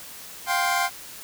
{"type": "chord", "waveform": "25% pulse", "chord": "F suspended second", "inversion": "none", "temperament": "equal with one note detuned", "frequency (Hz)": [705.3, 784, 1046.5], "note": ["F5", "G5", "C6"], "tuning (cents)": [17, 0, 0], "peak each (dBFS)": -22, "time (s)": [0.46, 0.9], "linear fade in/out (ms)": 50, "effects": ["white hiss -41 dBFS RMS until 1.23 s"]}